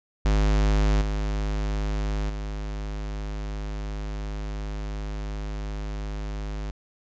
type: tone with level steps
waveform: square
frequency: 51.4 Hz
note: G#1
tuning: 17 cents flat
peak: -19 / -25 / -30 dBFS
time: 0.25-6.71 s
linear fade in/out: 5 ms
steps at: 1.01 / 2.29 s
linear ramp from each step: 10 ms
effects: resampled to 16000 Hz